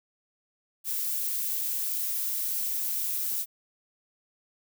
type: noise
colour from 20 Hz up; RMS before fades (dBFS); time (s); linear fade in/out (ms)
violet; -30; 0.84-3.46; 50
effects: none